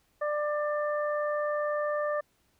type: harmonic tone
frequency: 594 Hz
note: D5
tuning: 20 cents sharp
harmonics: 1 / 2 / 3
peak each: -28 / -34 / -38 dBFS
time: 0.21-2.21 s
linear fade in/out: 10 ms
effects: pink hiss -70 dBFS RMS until 2.59 s